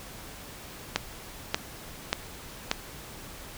click train, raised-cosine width 0.2 ms, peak -6 dBFS, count 4, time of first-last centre 0.96-2.714 s, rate 1.71 Hz, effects pink hiss -44 dBFS RMS until 3.57 s

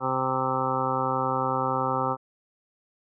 harmonic tone, 130.81 Hz, C3, in tune, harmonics 1 / 2 / 3 / 4 / 6 / 7 / 8 / 9 / 10, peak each -34 / -34 / -35 / -31 / -31 / -31 / -35 / -31 / -31 dBFS, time 0-2.17 s, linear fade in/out 50 ms, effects none

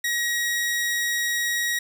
sawtooth tone, 1899 Hz, A#6, 32 cents sharp, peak -19 dBFS, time 0.04-1.79 s, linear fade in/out 5 ms, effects none

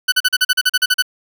20% pulse tone bursts, 1494 Hz, F#6, 16 cents sharp, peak -6 dBFS, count 12, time 0.08-1.024 s, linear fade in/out 10 ms, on 42 ms, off 40 ms, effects none

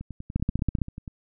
two click trains, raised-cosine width 5 ms, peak -24 / -11 dBFS, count 12 / 8, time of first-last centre 0.01-1.078 / 0.36-0.818 s, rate 10.3 / 15.3 Hz, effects none

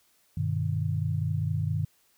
sine chord, G augmented, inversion none, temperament just, 98 / 122.5 / 153.12 Hz, G2 / B2 / D#3, 0 / -14 / -27 cents, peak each -29 / -32 / -29 dBFS, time 0.37-1.85 s, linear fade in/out 5 ms, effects white hiss -66 dBFS RMS until 2.17 s

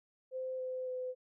sine tone with pitch steps, 517 / 512.2 / 507.5 Hz, C5 / C5 / B4, -21 / -37 / +47 cents, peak -36 dBFS, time 0.31-1.15 s, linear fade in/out 50 ms, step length 280 ms, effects none

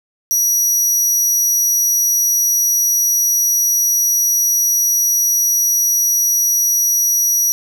sawtooth tone, 5800 Hz, F#8, 35 cents flat, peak -10 dBFS, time 0.31-7.52 s, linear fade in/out 0 ms, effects none

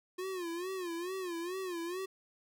square tone with vibrato, 357.2 Hz, F4, 39 cents sharp, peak -37 dBFS, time 0.18-2.06 s, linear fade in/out 10 ms, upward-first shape sine, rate 2.3 Hz, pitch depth 120 cents each way, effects none

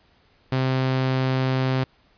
sawtooth tone, 130.81 Hz, C3, in tune, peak -16 dBFS, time 0.52-1.84 s, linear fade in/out 5 ms, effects pink hiss -60 dBFS RMS until 2.17 s + resampled to 11025 Hz

